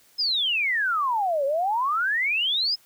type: exponential two-way sweep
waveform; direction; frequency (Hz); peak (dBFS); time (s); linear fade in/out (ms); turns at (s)
sine; down then up; 5210 to 535 to 5210; -21; 0.18-2.76; 20; 1.45
effects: white hiss -58 dBFS RMS until 2.85 s